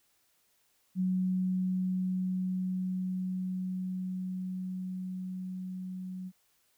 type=tone with level ramp; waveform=sine; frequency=185 Hz; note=F#3; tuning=in tune; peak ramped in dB=-26 to -37 dBFS; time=0.95-6.32 s; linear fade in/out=50 ms; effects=white hiss -71 dBFS RMS until 6.77 s